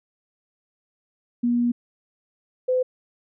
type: tone pair in turn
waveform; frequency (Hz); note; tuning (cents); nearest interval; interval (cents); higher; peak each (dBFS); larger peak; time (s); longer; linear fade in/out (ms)
sine; 240.1 / 508.8; B3 / C5; -49 / -48; octave + minor second; 1301; second; -18; neither; 1.43-1.72 / 2.68-2.83; first; 10
effects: none